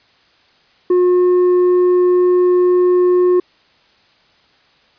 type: tone with tanh clipping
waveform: sine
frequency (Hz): 359.8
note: F#4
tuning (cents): -48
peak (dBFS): -10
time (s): 0.9-3.4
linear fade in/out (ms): 5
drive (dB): 4
effects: white hiss -53 dBFS RMS until 4.98 s + resampled to 11025 Hz